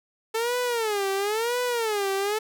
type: tone with vibrato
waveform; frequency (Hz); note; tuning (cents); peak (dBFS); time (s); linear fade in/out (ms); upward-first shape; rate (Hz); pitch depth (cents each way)
sawtooth; 438.9; A4; -4; -20; 0.34-2.39; 10; sine; 0.98; 210
effects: none